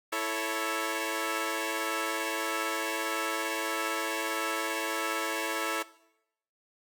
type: chord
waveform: 10% pulse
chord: A major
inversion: second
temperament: equal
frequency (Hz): 329.6 / 440 / 554.4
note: E4 / A4 / C#5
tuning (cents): 0 / 0 / 0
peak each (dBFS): -26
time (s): 0.12-5.83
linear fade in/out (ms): 10
effects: noise-tail reverb RT60 0.8 s tail -19 dB re dry + Opus 48 kbps